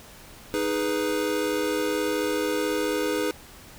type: chord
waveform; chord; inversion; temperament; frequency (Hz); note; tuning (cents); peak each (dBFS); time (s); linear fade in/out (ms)
square; G# minor; second; equal; 311.1 / 415.3 / 493.9; D#4 / G#4 / B4; 0 / 0 / 0; -29; 0.54-3.31; 0
effects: pink hiss -47 dBFS RMS until 3.78 s